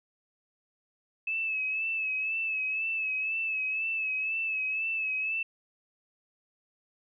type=tone with vibrato; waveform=sine; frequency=2600 Hz; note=E7; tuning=24 cents flat; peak=-28 dBFS; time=1.27-5.43 s; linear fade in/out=5 ms; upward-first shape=sine; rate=2 Hz; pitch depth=44 cents each way; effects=none